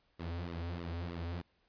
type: tone with flanger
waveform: sawtooth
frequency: 85.5 Hz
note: F2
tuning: 36 cents flat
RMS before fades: -40 dBFS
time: 0.19-1.42 s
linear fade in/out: 10 ms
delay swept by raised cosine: 1.2 to 6.1 ms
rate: 3.2 Hz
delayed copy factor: -0.85
effects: pink hiss -74 dBFS RMS until 1.68 s + resampled to 11025 Hz